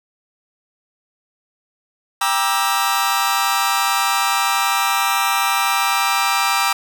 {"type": "chord", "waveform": "sawtooth", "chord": "E half-diminished seventh", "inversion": "first", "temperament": "just", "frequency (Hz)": [791.1, 949.3, 1186.7, 1318.5], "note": ["G5", "Bb5", "D6", "E6"], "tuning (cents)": [16, 31, 18, 0], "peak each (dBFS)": -18, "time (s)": [2.21, 6.73], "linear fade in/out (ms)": 5, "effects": []}